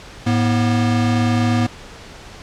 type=tone pair together; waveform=square; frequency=107.67 / 241.7 Hz; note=A2 / B3; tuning=-37 / -37 cents; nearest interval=octave + major second; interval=1400 cents; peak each=-18 dBFS; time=0.26-1.67 s; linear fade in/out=10 ms; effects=pink hiss -38 dBFS RMS until 2.42 s + low-pass 6000 Hz 12 dB/octave